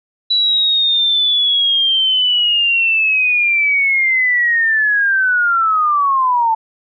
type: linear sweep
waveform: sine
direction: down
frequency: 3951 to 880 Hz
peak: -11 dBFS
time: 0.3-6.55 s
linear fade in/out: 10 ms
effects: none